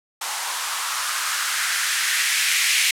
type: noise with band-pass filter sweep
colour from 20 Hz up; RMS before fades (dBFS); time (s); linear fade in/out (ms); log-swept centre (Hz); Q
violet; -22; 0.21-2.91; 5; 880 to 2300; 2.6
effects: low-pass 11000 Hz 12 dB/octave